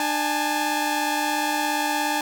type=tone cluster; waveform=sawtooth; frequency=299.8 / 823 / 880 Hz; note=D4 / G#5 / A5; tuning=+36 / -16 / 0 cents; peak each=-24 / -22 / -22 dBFS; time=0-2.21 s; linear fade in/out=2 ms; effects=none